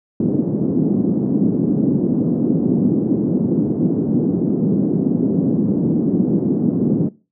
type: band-pass noise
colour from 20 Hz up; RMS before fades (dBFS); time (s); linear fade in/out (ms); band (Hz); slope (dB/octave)
white; -17; 0.2-7.09; 5; 160 to 300; 24
effects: noise-tail reverb RT60 0.3 s tail -21 dB re dry